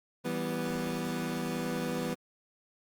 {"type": "chord", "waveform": "25% pulse", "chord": "E minor", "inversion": "none", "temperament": "equal with one note detuned", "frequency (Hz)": [164.81, 194.98, 246.9], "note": ["E3", "G3", "B3"], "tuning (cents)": [0, -9, 0], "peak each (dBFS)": [-33, -34, -31], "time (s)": [0.24, 2.15], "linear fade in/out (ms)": 20, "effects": ["Opus 32 kbps"]}